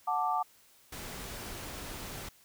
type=chord; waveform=sine; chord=D major; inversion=first; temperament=just; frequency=734.2 / 881 / 1174.7 Hz; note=F#5 / A5 / D6; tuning=-14 / +2 / 0 cents; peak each=-32 dBFS; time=0.07-0.43 s; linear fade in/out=10 ms
type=noise; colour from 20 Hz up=pink; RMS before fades=-42 dBFS; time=0.92-2.29 s; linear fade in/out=5 ms
effects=white hiss -62 dBFS RMS until 2.44 s